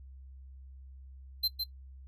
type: tone with echo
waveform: square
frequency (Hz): 4106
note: C8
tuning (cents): -33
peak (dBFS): -27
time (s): 1.43-1.48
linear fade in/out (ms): 10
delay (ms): 160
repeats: 1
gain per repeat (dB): -5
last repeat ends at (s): 1.64
effects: noise-tail reverb RT60 0.1 s tail -18 dB re dry + added 66 Hz sine -47 dBFS peak until 2.07 s